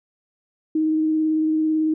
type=tone with vibrato; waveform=sine; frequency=313.2 Hz; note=D#4; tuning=11 cents sharp; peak=-17 dBFS; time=0.75-1.94 s; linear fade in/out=5 ms; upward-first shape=square; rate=18 Hz; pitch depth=11 cents each way; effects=none